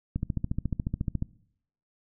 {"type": "click train", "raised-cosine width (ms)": 5, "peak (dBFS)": -16, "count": 16, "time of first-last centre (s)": [0.16, 1.224], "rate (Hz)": 14.1, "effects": ["noise-tail reverb RT60 0.7 s tail -21 dB re dry"]}